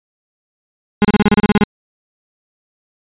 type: tone bursts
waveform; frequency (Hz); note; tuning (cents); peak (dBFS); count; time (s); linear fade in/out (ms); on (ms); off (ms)
35% pulse; 207.7; G#3; 0; -6; 11; 1.02-1.636; 0; 26; 33
effects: resampled to 8000 Hz